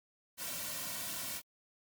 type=noise with comb filter; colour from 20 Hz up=white; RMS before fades=-40 dBFS; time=0.37-1.42 s; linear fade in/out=50 ms; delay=2.4 ms; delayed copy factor=-0.8; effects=Opus 48 kbps